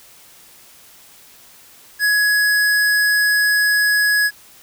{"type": "tone", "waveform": "square", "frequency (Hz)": 1677, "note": "G#6", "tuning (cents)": 16, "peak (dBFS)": -14, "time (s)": [1.99, 4.31], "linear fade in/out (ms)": 50, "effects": ["white hiss -46 dBFS RMS until 4.62 s"]}